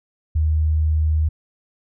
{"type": "tone", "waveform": "sine", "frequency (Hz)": 77.78, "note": "D#2", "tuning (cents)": 0, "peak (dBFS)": -15, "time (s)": [0.35, 1.29], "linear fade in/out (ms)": 10, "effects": []}